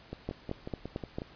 two click trains, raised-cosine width 2 ms, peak -24 / -20 dBFS, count 7 / 5, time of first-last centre 0.13-1.219 / 0.29-1.185 s, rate 5.51 / 4.47 Hz, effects pink hiss -55 dBFS RMS until 1.35 s + resampled to 11025 Hz

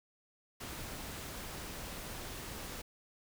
pink noise, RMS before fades -44 dBFS, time 0.6-2.82 s, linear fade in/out 10 ms, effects none

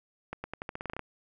accelerating click train, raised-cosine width 0.5 ms, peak -21 dBFS, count 12, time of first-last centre 0.33-0.993 s, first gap 110 ms, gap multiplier 0.87, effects none

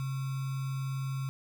sine tone with sample-and-hold, 134 Hz, C3, 42 cents sharp, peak -31 dBFS, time 0-1.29 s, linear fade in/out 0 ms, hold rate 1225 Hz, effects none

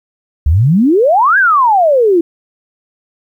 sine exponential two-way sweep, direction up then down, 67.1 to 1661.2 to 323.9 Hz, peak -6 dBFS, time 0.46-2.21 s, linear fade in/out 5 ms, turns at 1.38 s, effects 8-bit

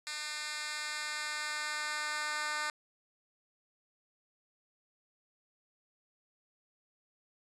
10% pulse tone with high-pass filter sweep, 301.4 Hz, D4, 45 cents sharp, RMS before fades -37 dBFS, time 0.07-2.7 s, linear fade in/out 0 ms, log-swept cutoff 2600 to 1300 Hz, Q 0.99, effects resampled to 22050 Hz

